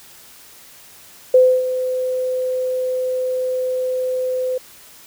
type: tone with ADSR envelope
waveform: sine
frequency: 510 Hz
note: C5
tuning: 44 cents flat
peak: -6 dBFS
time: 1.34-4.58 s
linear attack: 5 ms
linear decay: 280 ms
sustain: -12 dB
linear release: 6 ms
effects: white hiss -44 dBFS RMS until 5.06 s